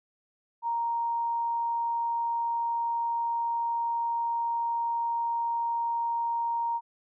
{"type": "tone", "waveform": "sine", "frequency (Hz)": 933, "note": "A#5", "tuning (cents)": 1, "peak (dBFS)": -26, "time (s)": [0.62, 6.81], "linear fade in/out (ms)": 50, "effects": []}